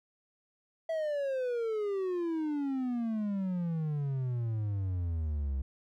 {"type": "exponential sweep", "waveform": "triangle", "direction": "down", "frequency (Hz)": [659.3, 65.41], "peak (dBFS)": -28, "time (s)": [0.89, 5.62], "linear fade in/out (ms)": 5, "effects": []}